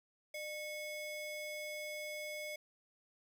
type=ring-modulated tone; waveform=square; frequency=1400 Hz; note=F6; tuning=4 cents sharp; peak=-39 dBFS; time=0.34-2.56 s; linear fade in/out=5 ms; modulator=795 Hz; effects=none